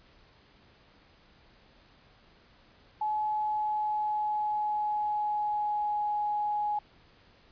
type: tone with pitch glide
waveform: sine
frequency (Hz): 852 to 835.9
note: G#5 to G#5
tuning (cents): +44 to +11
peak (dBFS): -27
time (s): 3.01-6.79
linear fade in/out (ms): 5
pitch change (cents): -33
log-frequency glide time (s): 3.2-6.02
effects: pink hiss -60 dBFS RMS until 7.51 s + resampled to 11025 Hz